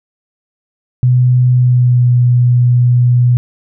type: tone with pitch glide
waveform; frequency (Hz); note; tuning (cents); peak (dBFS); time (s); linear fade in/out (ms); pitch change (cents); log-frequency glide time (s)
sine; 125.2 to 122.77; B2 to B2; +24 to -10; -6; 1.03-3.37; 0; -34; 1.53-2.09
effects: none